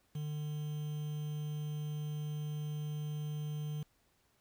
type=tone with quantisation; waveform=triangle; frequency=150 Hz; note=D3; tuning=37 cents sharp; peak=-34 dBFS; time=0.15-3.83 s; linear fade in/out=5 ms; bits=9; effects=pink hiss -73 dBFS RMS until 4.4 s